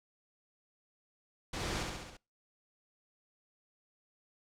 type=noise with echo; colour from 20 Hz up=pink; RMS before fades=-38 dBFS; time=1.53-1.83 s; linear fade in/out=5 ms; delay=68 ms; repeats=5; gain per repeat=-3 dB; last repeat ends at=2.17 s; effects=noise-tail reverb RT60 0.3 s tail -26 dB re dry + low-pass 7000 Hz 12 dB/octave